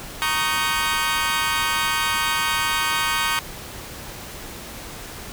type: chord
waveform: 20% pulse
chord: Eb dominant seventh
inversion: second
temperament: equal with one note detuned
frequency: 932.3 / 1108.7 / 1244.5 / 1538.4 Hz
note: Bb5 / Db6 / Eb6 / G6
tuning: 0 / 0 / 0 / -33 cents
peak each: -21 dBFS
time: 0.22-3.39 s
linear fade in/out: 0 ms
effects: pink hiss -36 dBFS RMS until 5.32 s